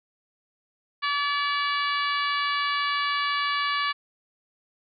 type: harmonic tone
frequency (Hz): 574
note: D5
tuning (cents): -40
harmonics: 2 / 3 / 4 / 5 / 6 / 7 / 8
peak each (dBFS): -26 / -30 / -32 / -34 / -36 / -37 / -38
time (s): 1.02-3.93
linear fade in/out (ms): 20
effects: none